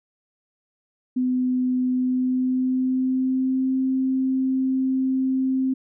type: tone with pitch glide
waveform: sine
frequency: 253.2 to 262.3 Hz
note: B3 to C4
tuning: +43 to +4 cents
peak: -19 dBFS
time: 1.16-5.74 s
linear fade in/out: 10 ms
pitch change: +61 cents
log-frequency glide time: 1.89-3.78 s
effects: none